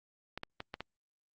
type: clicks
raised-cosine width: 0.3 ms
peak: -23 dBFS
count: 5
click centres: 0.376 / 0.434 / 0.604 / 0.741 / 0.806 s
effects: Opus 48 kbps